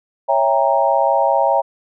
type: chord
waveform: sine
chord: C# diminished seventh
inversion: none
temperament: equal with one note detuned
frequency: 554.4 / 659.3 / 797.2 / 932.3 Hz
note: C#5 / E5 / G5 / Bb5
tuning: 0 / 0 / +29 / 0 cents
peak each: -18 dBFS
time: 0.28-1.62 s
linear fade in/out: 20 ms
effects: none